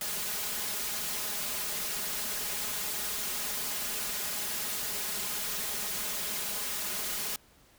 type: noise with comb filter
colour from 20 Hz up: white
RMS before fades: -34 dBFS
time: 0.01-7.36 s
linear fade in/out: 2 ms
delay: 4.8 ms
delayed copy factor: +0.75
effects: pink hiss -61 dBFS RMS until 7.78 s